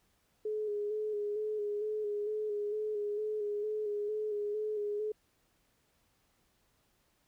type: tone with vibrato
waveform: sine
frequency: 420.8 Hz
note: G#4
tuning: 23 cents sharp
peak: -32 dBFS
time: 0.45-5.12 s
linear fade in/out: 5 ms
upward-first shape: square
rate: 2.2 Hz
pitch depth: 28 cents each way
effects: pink hiss -73 dBFS RMS until 7.27 s